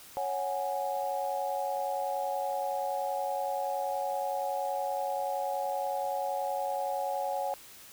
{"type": "chord", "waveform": "sine", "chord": "C# suspended fourth", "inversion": "none", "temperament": "equal", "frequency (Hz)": [554.4, 740, 830.6], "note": ["C#5", "F#5", "G#5"], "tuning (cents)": [0, 0, 0], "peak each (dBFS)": -34, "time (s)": [0.17, 7.54], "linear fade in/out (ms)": 0, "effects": ["white hiss -51 dBFS RMS until 7.92 s"]}